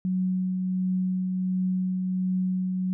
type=tone with tremolo; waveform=sine; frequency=185 Hz; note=F#3; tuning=in tune; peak=-22 dBFS; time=0.05-2.93 s; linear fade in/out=0 ms; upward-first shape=triangle; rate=1.4 Hz; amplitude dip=30%; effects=none